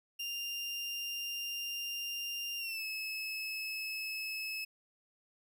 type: tone with pitch glide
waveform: 30% pulse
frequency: 2794 to 2592 Hz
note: F7 to E7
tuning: 0 to -30 cents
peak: -34 dBFS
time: 0.19-4.65 s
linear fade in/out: 10 ms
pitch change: -130 cents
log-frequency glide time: 2.58-2.84 s
effects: none